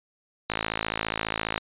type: click train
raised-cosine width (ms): 0.3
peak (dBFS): -9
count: 60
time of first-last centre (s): 0.5-1.579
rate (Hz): 54.7
effects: resampled to 8000 Hz